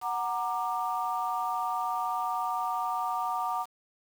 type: chord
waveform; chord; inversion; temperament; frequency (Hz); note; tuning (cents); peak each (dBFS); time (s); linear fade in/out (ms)
sine; Gb augmented; none; equal with one note detuned; 740 / 932.3 / 1188.3; Gb5 / Bb5 / D6; 0 / 0 / +20; -32; 0.01-3.66; 50
effects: tanh soft clip ceiling -18 dBFS + 8-bit